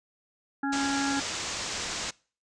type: harmonic tone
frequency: 277.2 Hz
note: C#4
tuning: in tune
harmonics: 1 / 3 / 5 / 6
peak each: -28 / -33 / -35 / -36 dBFS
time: 0.63-1.2 s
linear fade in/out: 5 ms
type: low-pass noise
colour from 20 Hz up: white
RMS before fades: -34 dBFS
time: 0.72-2.11 s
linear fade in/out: 10 ms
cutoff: 7600 Hz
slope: 48 dB/octave
effects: noise-tail reverb RT60 0.4 s tail -24 dB re dry + resampled to 22050 Hz